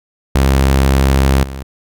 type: tone with level steps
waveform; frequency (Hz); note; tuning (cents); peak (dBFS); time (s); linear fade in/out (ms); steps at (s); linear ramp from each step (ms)
sawtooth; 67.3; C2; +49; -5 / -20; 0.35-1.63; 5; 1.43; 2
effects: none